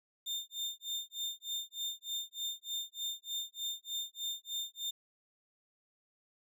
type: tone with tremolo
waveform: 35% pulse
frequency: 3614 Hz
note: A7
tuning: 46 cents sharp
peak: -32 dBFS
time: 0.26-4.91 s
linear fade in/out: 10 ms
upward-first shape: sine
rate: 3.3 Hz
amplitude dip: 100%
effects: none